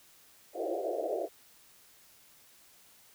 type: band-pass noise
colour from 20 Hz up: white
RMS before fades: -34 dBFS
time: 0.53-1.29 s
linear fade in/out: 50 ms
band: 330 to 710 Hz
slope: 96 dB/octave
effects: white hiss -60 dBFS RMS until 3.14 s